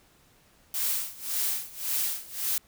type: noise with tremolo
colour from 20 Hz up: blue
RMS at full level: -27 dBFS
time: 0.74-2.58 s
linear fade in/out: 2 ms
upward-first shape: sine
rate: 1.8 Hz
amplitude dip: 90%
effects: pink hiss -61 dBFS RMS until 2.67 s